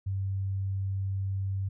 sine tone, 96.9 Hz, G2, 20 cents flat, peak -28 dBFS, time 0.06-1.69 s, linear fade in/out 10 ms, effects none

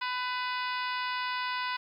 harmonic tone with a mistuned harmonic, 500 Hz, B4, 21 cents sharp, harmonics 2 / 3 / 4 / 5 / 6 / 7 / 8 / 9 / 10, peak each -33 / -37 / -39 / -41 / -43 / -44 / -45 / -46 / -47 dBFS, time 0.01-1.77 s, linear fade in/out 10 ms, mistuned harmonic 6, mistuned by -44 cents, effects 11-bit

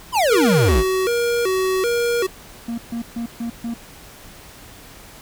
square exponential sweep, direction down, 1076 to 46.83 Hz, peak -15 dBFS, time 0.12-0.84 s, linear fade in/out 50 ms
square tone with vibrato, 422.1 Hz, G#4, 28 cents sharp, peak -18 dBFS, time 0.3-2.27 s, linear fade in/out 10 ms, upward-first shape square, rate 1.3 Hz, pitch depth 200 cents each way
triangle tone bursts, 233.1 Hz, A#3, in tune, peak -21 dBFS, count 5, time 2.68-3.74 s, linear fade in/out 5 ms, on 100 ms, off 140 ms
effects pink hiss -42 dBFS RMS until 5.21 s

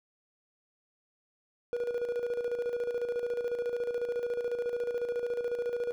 triangle tone with tremolo, 481.3 Hz, B4, 45 cents flat, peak -26 dBFS, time 1.73-5.92 s, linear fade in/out 0 ms, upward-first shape square, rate 14 Hz, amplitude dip 55%, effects none

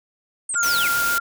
sine linear sweep, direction down, 8870 to 1975.5 Hz, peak -23 dBFS, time 0.49-0.88 s, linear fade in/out 5 ms
clicks, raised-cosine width 0.3 ms, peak -22 dBFS, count 2, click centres 0.542 / 0.548 s
sine tone with vibrato, 1400 Hz, F6, 4 cents sharp, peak -19 dBFS, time 0.55-1.2 s, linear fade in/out 10 ms, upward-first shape square, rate 7.5 Hz, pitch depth 11 cents each way
white noise, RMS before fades -26 dBFS, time 0.63-1.18 s, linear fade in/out 0 ms
effects none

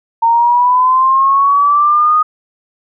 sine linear sweep, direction up, 913 to 1244.5 Hz, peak -7 dBFS, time 0.22-2.23 s, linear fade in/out 10 ms, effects none

